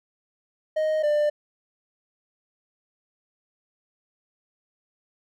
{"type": "tone pair in turn", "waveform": "triangle", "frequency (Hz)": [622.3, 594.9], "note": ["D#5", "D5"], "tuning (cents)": [0, 22], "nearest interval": "minor second", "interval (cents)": 78, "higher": "first", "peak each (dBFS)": [-19, -17], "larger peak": "second", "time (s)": [[0.76, 1.03], [1.03, 1.3]], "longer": "neither", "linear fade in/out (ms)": 10, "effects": []}